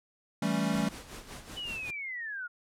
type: chord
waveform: square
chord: A dominant seventh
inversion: second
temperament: equal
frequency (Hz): 164.81 / 196 / 220 / 277.2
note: E3 / G3 / A3 / C#4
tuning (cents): 0 / 0 / 0 / 0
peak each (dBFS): -35 / -32 / -33 / -35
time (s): 0.42-0.89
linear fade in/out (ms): 5
type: noise with tremolo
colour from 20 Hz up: pink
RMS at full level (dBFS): -43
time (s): 0.73-1.91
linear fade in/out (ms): 10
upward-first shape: sine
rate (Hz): 5.3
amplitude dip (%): 65
type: linear sweep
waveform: sine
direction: down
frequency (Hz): 3007 to 1396.9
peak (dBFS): -35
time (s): 1.56-2.48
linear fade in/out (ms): 20
effects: low-pass 11000 Hz 12 dB/octave